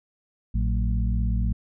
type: harmonic tone with a mistuned harmonic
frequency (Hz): 56.2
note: A1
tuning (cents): +37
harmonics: 1 / 2 / 3 / 4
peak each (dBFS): -22 / -28 / -32 / -34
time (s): 0.54-1.53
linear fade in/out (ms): 10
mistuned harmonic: 3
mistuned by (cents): +130
effects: none